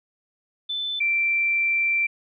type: tone pair in turn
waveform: sine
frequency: 3520 / 2349 Hz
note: A7 / D7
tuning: 0 / 0 cents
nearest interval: perfect fifth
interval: 700 cents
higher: first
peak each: -25 / -19 dBFS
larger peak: second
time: 0.69-1 / 1-2.07 s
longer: second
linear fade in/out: 10 ms
effects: none